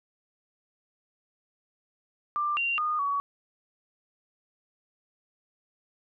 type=tone with pitch steps; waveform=sine; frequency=1186 / 2767 / 1225 / 1129 Hz; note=D6 / F7 / D#6 / C#6; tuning=+17 / -17 / -27 / +31 cents; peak=-25 dBFS; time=2.36-3.2 s; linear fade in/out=0 ms; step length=210 ms; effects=none